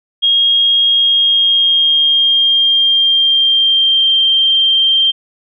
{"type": "tone with pitch glide", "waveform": "sine", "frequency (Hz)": [3261, 3161], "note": ["G#7", "G7"], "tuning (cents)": [-32, 14], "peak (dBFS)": -8, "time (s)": [0.22, 5.12], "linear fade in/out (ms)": 20, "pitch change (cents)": -54, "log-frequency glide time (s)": [0.88, 4.15], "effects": []}